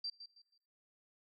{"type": "tone with echo", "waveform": "sine", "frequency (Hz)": 4699, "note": "D8", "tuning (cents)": 0, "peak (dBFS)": -37, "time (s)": [0.04, 0.1], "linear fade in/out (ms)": 5, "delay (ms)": 160, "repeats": 3, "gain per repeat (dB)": -11, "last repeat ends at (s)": 0.58, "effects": ["noise-tail reverb RT60 0.7 s tail -23 dB re dry"]}